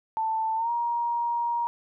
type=tone with pitch glide; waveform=sine; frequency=886 to 944.1 Hz; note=A5 to A#5; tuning=+12 to +22 cents; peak=-24 dBFS; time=0.17-1.67 s; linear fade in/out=0 ms; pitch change=+110 cents; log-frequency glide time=0.56-0.7 s; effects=none